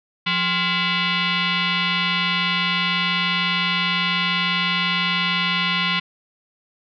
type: tone with frequency modulation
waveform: sine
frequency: 437.1 Hz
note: A4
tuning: 11 cents flat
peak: -18 dBFS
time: 0.26-6 s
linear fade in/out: 10 ms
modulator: 613 Hz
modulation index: 5.4
effects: none